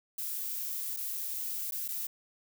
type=noise with dropouts; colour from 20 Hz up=violet; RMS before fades=-36 dBFS; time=0.18-2.07 s; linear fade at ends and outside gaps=5 ms; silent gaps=0.965-0.97 / 1.71-1.721 / 1.88-1.886 s; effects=none